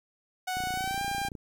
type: tone with pitch glide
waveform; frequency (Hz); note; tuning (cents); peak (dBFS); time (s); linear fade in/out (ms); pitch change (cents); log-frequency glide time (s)
sawtooth; 740 to 797.7; F#5 to G5; 0 to +30; -26; 0.47-1.29; 10; +130; 0.73-1.02
type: click train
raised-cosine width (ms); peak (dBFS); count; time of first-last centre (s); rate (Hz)
3; -28; 24; 0.57-1.352; 29.4
effects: 10-bit